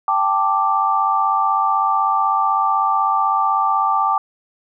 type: chord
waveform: sine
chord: G suspended second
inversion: none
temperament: equal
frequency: 784 / 880 / 1174.7 Hz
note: G5 / A5 / D6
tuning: 0 / 0 / 0 cents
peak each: -20 / -20 / -17 dBFS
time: 0.08-4.18 s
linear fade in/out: 2 ms
effects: none